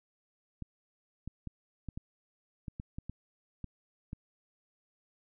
clicks, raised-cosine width 5 ms, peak -27 dBFS, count 11, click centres 0.623 / 1.276 / 1.473 / 1.887 / 1.975 / 2.682 / 2.799 / 2.985 / 3.096 / 3.643 / 4.131 s, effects none

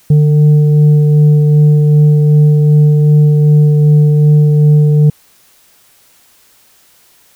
sine tone with frequency modulation, 149.2 Hz, D3, 28 cents sharp, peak -4 dBFS, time 0.1-5.1 s, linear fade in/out 5 ms, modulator 301 Hz, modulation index 0.34, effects white hiss -48 dBFS RMS until 7.35 s

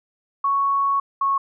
sine tone pair in turn, 1110 / 1100.4 Hz, C#6 / C#6, +2 / -13 cents, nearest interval unison, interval 15 cents, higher first, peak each -17 dBFS, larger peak neither, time 0.44-1 / 1.21-1.38 s, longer first, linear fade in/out 5 ms, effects none

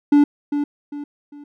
triangle tone with echo, 290 Hz, D4, 22 cents flat, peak -7 dBFS, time 0.12-0.24 s, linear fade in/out 5 ms, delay 400 ms, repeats 3, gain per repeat -9 dB, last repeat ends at 1.44 s, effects none

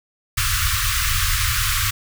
pink band-stop noise, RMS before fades -20 dBFS, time 0.37-1.91 s, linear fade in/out 10 ms, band 120 to 1100 Hz, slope 96 dB/octave, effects none

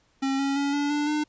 square tone with pitch steps, 270 / 275.8 / 281.8 / 287.9 / 294.1 / 300.5 Hz, C#4 / C#4 / C#4 / D4 / D4 / D4, -45 / -9 / +29 / -34 / +3 / +40 cents, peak -24 dBFS, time 0.22-1.24 s, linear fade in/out 10 ms, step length 170 ms, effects pink hiss -65 dBFS RMS until 1.28 s + resampled to 16000 Hz

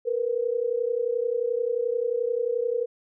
sine tone pair together, 461.3 / 492.7 Hz, A#4 / B4, -18 / -4 cents, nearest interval minor second, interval 114 cents, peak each -26 dBFS, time 0.05-2.86 s, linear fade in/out 20 ms, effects none

